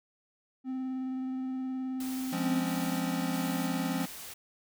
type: tone with vibrato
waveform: triangle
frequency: 259.8 Hz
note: C4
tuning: 12 cents flat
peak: -30 dBFS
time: 0.64-2.64 s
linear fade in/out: 50 ms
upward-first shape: square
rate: 19 Hz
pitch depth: 10 cents each way
type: noise with tremolo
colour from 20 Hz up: white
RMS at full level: -44 dBFS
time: 2-4.34 s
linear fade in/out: 5 ms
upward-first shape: square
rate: 1.5 Hz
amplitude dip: 40%
type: chord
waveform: square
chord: Db major seventh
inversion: first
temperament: equal with one note detuned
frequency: 174.61 / 207.7 / 257.7 / 277.2 Hz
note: F3 / Ab3 / C4 / Db4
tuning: 0 / 0 / -26 / 0 cents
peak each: -35 / -39 / -34 / -37 dBFS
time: 2.32-4.06 s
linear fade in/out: 10 ms
effects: none